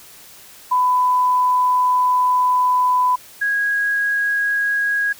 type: tone pair in turn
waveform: sine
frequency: 1000 / 1649.2 Hz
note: B5 / G#6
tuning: +21 / -13 cents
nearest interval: major sixth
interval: 866 cents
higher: second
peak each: -13 / -16 dBFS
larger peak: first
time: 0.71-3.16 / 3.41-5.13 s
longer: first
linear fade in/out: 10 ms
effects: white hiss -43 dBFS RMS until 5.19 s